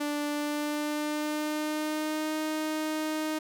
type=tone with pitch glide; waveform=sawtooth; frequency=293.7 to 310.4 Hz; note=D4 to D#4; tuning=0 to -4 cents; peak=-25 dBFS; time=0-3.39 s; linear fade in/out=10 ms; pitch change=+96 cents; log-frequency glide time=0.28-2.35 s; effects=none